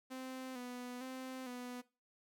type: tone with vibrato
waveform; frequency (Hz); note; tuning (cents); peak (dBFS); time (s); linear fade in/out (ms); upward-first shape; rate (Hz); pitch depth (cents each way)
sawtooth; 253.3; B3; +44; -40; 0.1-1.82; 20; square; 1.1; 42
effects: noise-tail reverb RT60 0.3 s tail -19 dB re dry